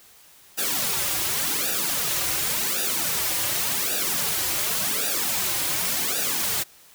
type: noise with flanger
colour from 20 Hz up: white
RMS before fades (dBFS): -25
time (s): 0.57-6.64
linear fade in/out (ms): 20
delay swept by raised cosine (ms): 0.93 to 4.63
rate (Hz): 0.89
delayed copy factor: -1
effects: white hiss -52 dBFS RMS until 6.94 s